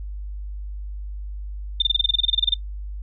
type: tone bursts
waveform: sine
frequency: 3599 Hz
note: A7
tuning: 38 cents sharp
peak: -14 dBFS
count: 16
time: 1.8-2.541 s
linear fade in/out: 5 ms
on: 21 ms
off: 27 ms
effects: noise-tail reverb RT60 0.1 s tail -18 dB re dry + added 50 Hz sine -29 dBFS peak until 3.02 s